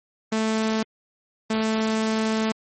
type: tone pair in turn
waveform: sawtooth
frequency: 220 / 220 Hz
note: A3 / A3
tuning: 0 / 0 cents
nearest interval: unison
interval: 0 cents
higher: neither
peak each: -17 dBFS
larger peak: neither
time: 0.32-0.83 / 1.5-2.52 s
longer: second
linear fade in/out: 5 ms
effects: MP3 32 kbps